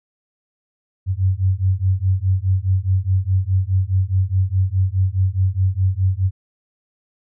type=beating tone pair; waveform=sine; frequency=92.2 / 97 Hz; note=F#2 / G2; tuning=-6 / -18 cents; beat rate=4.8 Hz; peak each=-18 dBFS; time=1.06-6.31 s; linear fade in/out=50 ms; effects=none